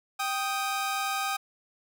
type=tone pair together; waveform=sawtooth; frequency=784 / 1244.5 Hz; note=G5 / D#6; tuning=0 / 0 cents; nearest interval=minor sixth; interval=800 cents; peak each=-27 dBFS; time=0.19-1.37 s; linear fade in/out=10 ms; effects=none